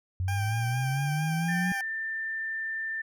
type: linear sweep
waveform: sine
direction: up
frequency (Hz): 90 to 185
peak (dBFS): -26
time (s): 0.2-1.72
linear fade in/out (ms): 0
type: tone with vibrato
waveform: 20% pulse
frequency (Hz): 791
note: G5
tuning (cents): +15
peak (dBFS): -28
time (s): 0.28-1.81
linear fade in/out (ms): 2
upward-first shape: sine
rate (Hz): 4.4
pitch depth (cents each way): 28
type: tone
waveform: sine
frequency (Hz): 1786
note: A6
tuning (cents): +25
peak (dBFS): -30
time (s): 1.48-3.02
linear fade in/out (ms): 10
effects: none